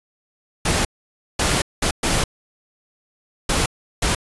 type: noise bursts at uneven times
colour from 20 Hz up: pink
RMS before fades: -19 dBFS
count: 6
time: 0.65-0.85 / 1.39-1.62 / 1.82-1.91 / 2.03-2.24 / 3.49-3.66 / 4.02-4.15 s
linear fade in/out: 5 ms
effects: resampled to 24000 Hz